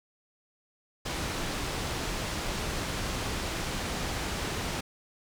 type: low-pass noise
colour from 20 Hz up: pink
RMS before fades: -33 dBFS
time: 1.05-4.81 s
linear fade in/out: 10 ms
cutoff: 7500 Hz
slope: 12 dB/octave
effects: none